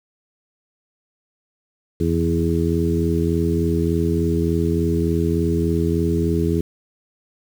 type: harmonic tone with a mistuned harmonic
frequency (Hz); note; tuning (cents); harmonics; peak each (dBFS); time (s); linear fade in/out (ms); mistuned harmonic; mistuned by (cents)
83.4; E2; +21; 1 / 2 / 3 / 4 / 5; -22 / -22 / -25 / -23 / -24; 2-6.61; 5; 1; +32
effects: 7-bit